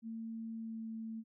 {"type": "tone with pitch glide", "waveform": "sine", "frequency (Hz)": [225.6, 223.5], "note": ["A3", "A3"], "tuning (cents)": [44, 27], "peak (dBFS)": -40, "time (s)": [0.02, 1.24], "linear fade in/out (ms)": 50, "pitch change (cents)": -17, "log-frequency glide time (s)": [0.53, 0.86], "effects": []}